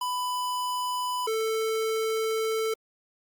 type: tone pair in turn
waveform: square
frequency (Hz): 996 / 442.8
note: B5 / A4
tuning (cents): +14 / +11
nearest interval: octave + major second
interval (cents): 1403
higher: first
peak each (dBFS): -28 / -26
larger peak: second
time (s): 0.01-1.27 / 1.27-2.74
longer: second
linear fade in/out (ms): 5
effects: Opus 48 kbps